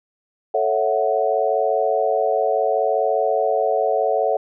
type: chord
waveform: sine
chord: F# minor seventh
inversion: first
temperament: equal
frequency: 440 / 554.4 / 659.3 / 740 Hz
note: A4 / C#5 / E5 / F#5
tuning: 0 / 0 / 0 / 0 cents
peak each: -22 dBFS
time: 0.54-4.37 s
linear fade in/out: 5 ms
effects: none